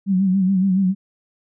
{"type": "tone with vibrato", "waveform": "sine", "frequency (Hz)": 190, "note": "F#3", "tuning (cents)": 46, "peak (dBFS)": -14, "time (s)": [0.06, 0.95], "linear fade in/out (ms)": 50, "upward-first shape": "sine", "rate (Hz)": 7.1, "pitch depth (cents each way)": 69, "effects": []}